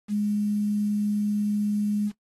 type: tone with quantisation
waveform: sine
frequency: 207.7 Hz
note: G#3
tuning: in tune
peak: -22 dBFS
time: 0.08-2.12 s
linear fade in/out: 50 ms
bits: 8
effects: noise-tail reverb RT60 0.1 s tail -20 dB re dry + AAC 32 kbps